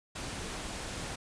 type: noise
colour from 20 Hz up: pink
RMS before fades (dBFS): -39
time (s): 0.15-1.16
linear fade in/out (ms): 10
effects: resampled to 22050 Hz